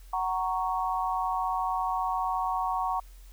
sine chord, F# major, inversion none, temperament equal with one note detuned, 746.9 / 932.3 / 1108.7 Hz, F#5 / A#5 / C#6, +16 / 0 / 0 cents, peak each -30 / -31 / -31 dBFS, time 0.13-3 s, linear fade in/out 5 ms, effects added 43 Hz sine -46 dBFS peak until 3.32 s + white hiss -60 dBFS RMS until 3.32 s

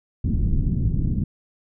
pink low-pass noise, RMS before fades -21 dBFS, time 0.24-1.24 s, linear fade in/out 5 ms, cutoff 230 Hz, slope 24 dB/octave, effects none

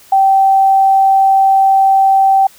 sine tone, 776 Hz, G5, 18 cents flat, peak -6 dBFS, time 0.12-2.47 s, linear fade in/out 5 ms, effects white hiss -43 dBFS RMS until 2.58 s

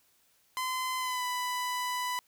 sawtooth tone with pitch glide, 1026 to 993.9 Hz, C6 to B5, -34 to +11 cents, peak -27 dBFS, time 0.57-2.19 s, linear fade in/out 0 ms, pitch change -55 cents, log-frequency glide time 0.98-1.24 s, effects white hiss -68 dBFS RMS until 2.27 s

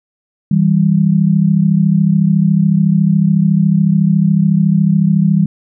sine tone pair together, 161.7 / 195.62 Hz, E3 / G3, -33 / -3 cents, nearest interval minor third, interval 330 cents, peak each -11 dBFS, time 0.51-5.46 s, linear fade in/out 5 ms, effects none

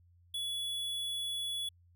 square tone, 3400 Hz, G#7, 40 cents sharp, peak -35 dBFS, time 0.34-1.69 s, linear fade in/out 5 ms, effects added 87 Hz sine -61 dBFS peak until 1.95 s

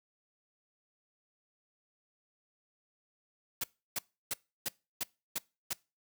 white noise bursts, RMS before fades -34 dBFS, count 7, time 3.61-5.733 s, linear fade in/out 5 ms, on 29 ms, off 320 ms, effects noise-tail reverb RT60 0.3 s tail -24 dB re dry

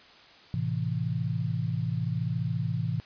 sine chord, A minor, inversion none, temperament equal, 110 / 130.81 / 164.81 Hz, A2 / C3 / E3, 0 / 0 / 0 cents, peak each -31 dBFS, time 0.54-3 s, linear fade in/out 0 ms, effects white hiss -53 dBFS RMS until 3.05 s + resampled to 11025 Hz

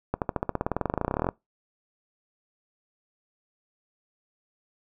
accelerating click train, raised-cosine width 1 ms, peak -11 dBFS, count 27, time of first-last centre 0.14-1.289 s, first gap 78 ms, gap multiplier 0.95, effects noise-tail reverb RT60 0.2 s tail -23 dB re dry

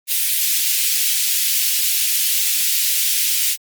white high-pass noise, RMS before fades -18 dBFS, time 0.07-3.57 s, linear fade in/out 50 ms, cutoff 2300 Hz, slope 24 dB/octave, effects Opus 32 kbps

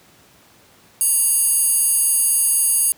square tone with high-pass filter, 942 Hz, A#5, 18 cents sharp, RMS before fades -17 dBFS, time 1.01-2.92 s, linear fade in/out 0 ms, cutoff 9800 Hz, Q 4.6, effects pink hiss -51 dBFS RMS until 2.97 s + high-pass 100 Hz 12 dB/octave

